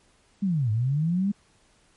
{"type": "linear two-way sweep", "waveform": "sine", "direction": "down then up", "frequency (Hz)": [206.7, 103.83, 206.7], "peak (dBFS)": -21, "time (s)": [0.42, 1.32], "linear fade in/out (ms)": 10, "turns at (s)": 0.71, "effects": ["pink hiss -62 dBFS RMS until 1.96 s", "MP3 48 kbps"]}